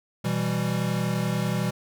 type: chord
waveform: square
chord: E minor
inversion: second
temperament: equal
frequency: 123.47 / 164.81 / 196 Hz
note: B2 / E3 / G3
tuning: 0 / 0 / 0 cents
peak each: -29 dBFS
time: 0.24-1.71 s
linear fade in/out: 10 ms
effects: none